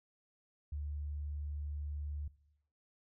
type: tone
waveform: sine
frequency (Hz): 73.42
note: D2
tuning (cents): 0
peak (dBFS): -37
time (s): 0.72-2.28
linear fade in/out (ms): 5
effects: noise-tail reverb RT60 0.8 s tail -20 dB re dry